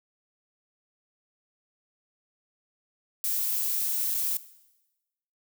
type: noise with dropouts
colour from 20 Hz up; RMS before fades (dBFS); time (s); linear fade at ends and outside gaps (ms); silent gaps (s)
violet; -28; 3.24-4.37; 1; 4.144-4.148
effects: noise-tail reverb RT60 1.0 s tail -17 dB re dry